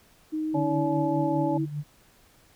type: tone with pitch glide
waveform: sine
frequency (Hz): 311.1 to 322.6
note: D#4 to E4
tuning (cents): 0 to -37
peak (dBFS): -26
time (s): 0.32-1.66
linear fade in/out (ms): 20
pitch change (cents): +63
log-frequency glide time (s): 0.44-0.8
type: tone with tremolo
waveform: sine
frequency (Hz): 147.5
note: D3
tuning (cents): +8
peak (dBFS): -26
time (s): 0.53-1.84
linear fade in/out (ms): 50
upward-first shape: triangle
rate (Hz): 4.9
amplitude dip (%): 70
type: harmonic tone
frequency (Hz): 285.7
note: D4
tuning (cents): -48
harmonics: 1 / 2 / 3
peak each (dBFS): -30 / -30 / -30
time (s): 0.54-1.58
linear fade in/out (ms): 10
effects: pink hiss -59 dBFS RMS until 2.55 s